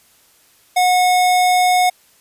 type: tone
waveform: square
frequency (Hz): 728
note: F#5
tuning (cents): -28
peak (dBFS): -12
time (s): 0.76-1.9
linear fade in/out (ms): 10
effects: white hiss -53 dBFS RMS until 2.2 s + resampled to 32000 Hz